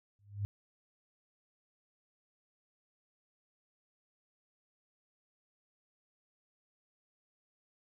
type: tone with exponential growth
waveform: sine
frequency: 101.5 Hz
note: G#2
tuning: 39 cents flat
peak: -29 dBFS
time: 0.19-0.45 s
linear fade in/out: 0 ms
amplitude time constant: 55 ms
effects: none